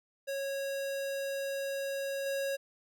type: tone with level steps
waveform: square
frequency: 550 Hz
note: C#5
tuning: 14 cents flat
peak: -34 / -32 dBFS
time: 0.27-2.57 s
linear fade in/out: 20 ms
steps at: 2.26 s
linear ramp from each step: 2 ms
effects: none